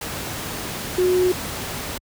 sine tone in noise, 364.6 Hz, F#4, 25 cents flat, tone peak -15 dBFS, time 0.98-1.32 s, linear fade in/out 5 ms, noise pink, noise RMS -29 dBFS, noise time 0.01-1.98 s, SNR +11 dB, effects high-pass 60 Hz 12 dB/octave

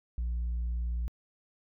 sine tone, 59 Hz, A#1, 22 cents sharp, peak -27 dBFS, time 0.18-1.08 s, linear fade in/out 0 ms, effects tanh soft clip ceiling -28 dBFS

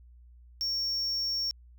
triangle tone, 5500 Hz, F8, 27 cents flat, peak -27 dBFS, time 0.61-1.51 s, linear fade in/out 0 ms, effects added 60 Hz sine -51 dBFS peak until 1.78 s

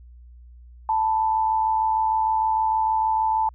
sine tone pair together, 880 / 986.5 Hz, A5 / B5, 0 / -2 cents, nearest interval major second, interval 198 cents, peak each -19 / -28 dBFS, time 0.89-3.49 s, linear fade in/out 2 ms, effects added 60 Hz sine -43 dBFS peak until 3.54 s

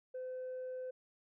sine tone, 511 Hz, C5, 41 cents flat, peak -38 dBFS, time 0.14-0.91 s, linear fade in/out 10 ms, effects tanh soft clip ceiling -38 dBFS

